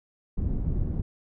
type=low-pass noise; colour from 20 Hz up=pink; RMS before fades=-27 dBFS; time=0.37-1.02 s; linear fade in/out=10 ms; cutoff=180 Hz; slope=12 dB/octave; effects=none